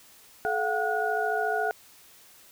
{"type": "tone cluster", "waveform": "sine", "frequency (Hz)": [430.6, 696, 750, 1453], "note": ["A4", "F5", "F#5", "F#6"], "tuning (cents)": [-37, -6, 23, -32], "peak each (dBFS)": -30, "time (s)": [0.45, 1.71], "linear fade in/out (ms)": 0, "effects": ["white hiss -54 dBFS RMS until 2.51 s"]}